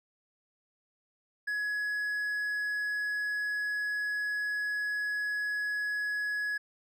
triangle tone, 1682 Hz, G#6, 22 cents sharp, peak -28 dBFS, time 1.47-6.58 s, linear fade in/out 10 ms, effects none

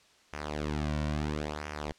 sawtooth tone with flanger, 75.1 Hz, D2, 39 cents sharp, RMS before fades -34 dBFS, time 0.33-1.92 s, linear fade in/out 0 ms, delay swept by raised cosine 0.24 to 2.44 ms, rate 0.74 Hz, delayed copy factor -0.8, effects white hiss -62 dBFS RMS until 1.98 s + low-pass 6000 Hz 12 dB/octave

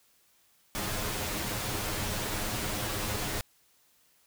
pink noise with comb filter, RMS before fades -33 dBFS, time 0.75-3.41 s, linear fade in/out 0 ms, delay 9.6 ms, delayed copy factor +0.65, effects white hiss -66 dBFS RMS until 4.26 s

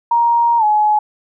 sine tone with pitch glide, 939 to 846.3 Hz, A#5 to G#5, +12 to +32 cents, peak -10 dBFS, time 0.11-0.99 s, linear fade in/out 5 ms, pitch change -180 cents, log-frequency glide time 0.58-0.64 s, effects none

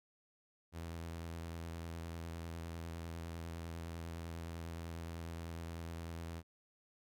sawtooth tone with vibrato, 83.3 Hz, E2, 19 cents sharp, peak -39 dBFS, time 0.72-6.43 s, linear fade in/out 50 ms, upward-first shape triangle, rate 9.9 Hz, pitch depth 32 cents each way, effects none

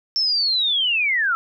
sine linear sweep, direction down, 5410 to 1304 Hz, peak -17 dBFS, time 0.16-1.35 s, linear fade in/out 0 ms, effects none

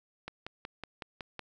click train, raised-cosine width 0.3 ms, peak -23 dBFS, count 7, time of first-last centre 0.28-1.393 s, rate 5.39 Hz, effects none

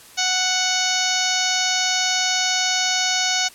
harmonic tone with a mistuned harmonic, 740 Hz, F#5, in tune, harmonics 1 / 2 / 3 / 4 / 5 / 6 / 7 / 8 / 9, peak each -27 / -27 / -27 / -27 / -27 / -27 / -27 / -27 / -27 dBFS, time 0.17-3.49 s, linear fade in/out 20 ms, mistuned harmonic 7, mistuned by +35 cents, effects white hiss -45 dBFS RMS until 3.54 s + low-pass 12000 Hz 12 dB/octave

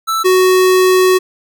square tone pair in turn, 1322 / 371 Hz, E6 / F#4, +5 / +5 cents, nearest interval octave + minor seventh, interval 2200 cents, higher first, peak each -14 / -8 dBFS, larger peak second, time 0.07-0.24 / 0.24-1.19 s, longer second, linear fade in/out 20 ms, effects none

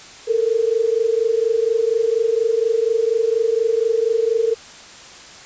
sine tone pair together, 442 / 466.2 Hz, A4 / A#4, +8 / 0 cents, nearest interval minor second, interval 92 cents, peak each -18 dBFS, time 0.27-4.55 s, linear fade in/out 20 ms, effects white hiss -40 dBFS RMS until 5.45 s + resampled to 16000 Hz

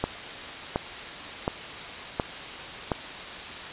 click train, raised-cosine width 1 ms, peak -10 dBFS, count 5, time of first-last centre 0.04-2.918 s, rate 1.39 Hz, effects white hiss -37 dBFS RMS until 3.72 s + resampled to 8000 Hz

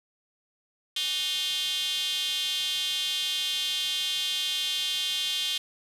square tone with high-pass filter, 166.7 Hz, E3, 20 cents sharp, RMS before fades -29 dBFS, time 0.96-5.58 s, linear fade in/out 5 ms, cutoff 3300 Hz, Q 6.6, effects resampled to 32000 Hz + 8-bit

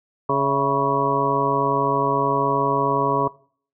harmonic tone with a mistuned harmonic, 139.2 Hz, C#3, 8 cents sharp, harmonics 1 / 2 / 3 / 4 / 5 / 7 / 8, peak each -28 / -28 / -24 / -28 / -28 / -23 / -23 dBFS, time 0.29-3.28 s, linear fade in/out 5 ms, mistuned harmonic 5, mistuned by -67 cents, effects noise-tail reverb RT60 0.5 s tail -21 dB re dry

